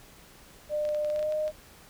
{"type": "tone with pitch glide", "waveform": "sine", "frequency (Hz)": [600, 613.7], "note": ["D5", "D#5"], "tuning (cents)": [37, -24], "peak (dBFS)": -26, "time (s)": [0.69, 1.52], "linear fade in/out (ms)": 50, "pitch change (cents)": 39, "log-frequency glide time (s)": [1.1, 1.3]}
{"type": "clicks", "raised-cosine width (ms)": 0.2, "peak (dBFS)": -27, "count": 10, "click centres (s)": [0.852, 0.89, 0.947, 1.047, 1.101, 1.161, 1.193, 1.228, 1.323, 1.479]}
{"effects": ["pink hiss -53 dBFS RMS until 1.89 s"]}